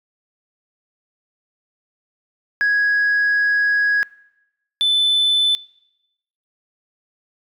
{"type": "tone pair in turn", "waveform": "sine", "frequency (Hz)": [1661.2, 3513], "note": ["G#6", "A7"], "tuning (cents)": [0, -3], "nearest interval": "octave + minor second", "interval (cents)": 1297, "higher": "second", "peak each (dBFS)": -12, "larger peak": "neither", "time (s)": [[2.61, 4.03], [4.81, 5.55]], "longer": "first", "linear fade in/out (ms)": 0, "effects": ["noise-tail reverb RT60 0.9 s tail -23 dB re dry", "tanh soft clip ceiling -12 dBFS"]}